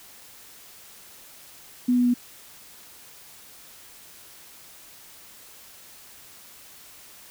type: tone with pitch steps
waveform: sine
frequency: 247.3 / 245.6 / 243.9 Hz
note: B3 / B3 / B3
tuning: +3 / -9 / -21 cents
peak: -17 dBFS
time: 1.88-2.141 s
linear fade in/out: 10 ms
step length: 87 ms
effects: white hiss -48 dBFS RMS until 7.3 s